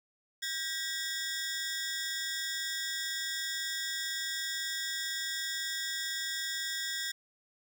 15% pulse ring-modulated tone, 1761 Hz, A6, 1 cent sharp, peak -24 dBFS, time 0.42-7.12 s, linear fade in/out 10 ms, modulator 159 Hz, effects none

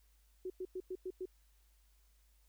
sine tone bursts, 370 Hz, F#4, in tune, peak -38 dBFS, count 6, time 0.45-1.256 s, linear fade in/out 5 ms, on 51 ms, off 100 ms, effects added 51 Hz sine -66 dBFS peak until 2.48 s + white hiss -75 dBFS RMS until 2.48 s

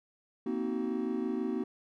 triangle chord, C half-diminished seventh, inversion third, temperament just, 235.5 / 261.6 / 314 / 376.7 Hz, Bb3 / C4 / Eb4 / Gb4, +18 / 0 / +16 / +31 cents, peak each -33 / -34 / -35 / -34 dBFS, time 0.46-1.64 s, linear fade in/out 5 ms, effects none

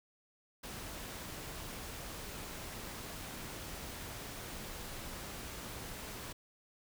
pink noise, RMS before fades -45 dBFS, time 0.63-6.33 s, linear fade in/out 10 ms, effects none

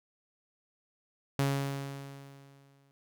sawtooth tone with exponential decay, 138.59 Hz, C#3, in tune, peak -21 dBFS, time 1.39-2.91 s, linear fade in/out 0 ms, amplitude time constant 330 ms, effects none

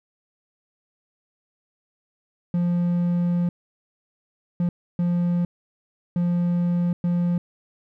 triangle tone bursts at uneven times, 174.6 Hz, F3, in tune, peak -17 dBFS, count 5, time 2.54-3.49 / 4.6-4.69 / 4.99-5.45 / 6.16-6.93 / 7.04-7.38 s, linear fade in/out 2 ms, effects none

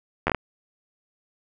slowing click train, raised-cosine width 0.5 ms, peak -7 dBFS, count 5, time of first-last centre 0.27-0.347 s, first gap 11 ms, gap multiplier 1.39, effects none

